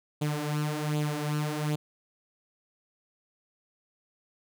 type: tone with flanger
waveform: sawtooth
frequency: 150 Hz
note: D3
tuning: 37 cents sharp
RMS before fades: -30 dBFS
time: 0.21-1.76 s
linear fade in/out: 10 ms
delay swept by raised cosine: 0.27 to 5.97 ms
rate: 1.3 Hz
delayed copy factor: +0.65
effects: none